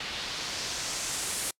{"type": "noise with low-pass filter sweep", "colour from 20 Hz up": "white", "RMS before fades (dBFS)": -34, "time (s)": [0, 1.51], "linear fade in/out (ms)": 5, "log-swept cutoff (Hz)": [3500, 10000], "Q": 1.5, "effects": ["noise-tail reverb RT60 0.1 s tail -26 dB re dry"]}